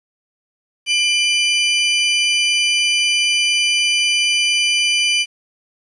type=tone pair together; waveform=35% pulse; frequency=2381 / 2995 Hz; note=D7 / F#7; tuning=+23 / +20 cents; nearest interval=major third; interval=397 cents; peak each=-15 dBFS; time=0.86-5.26 s; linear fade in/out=50 ms; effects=resampled to 24000 Hz + 8-bit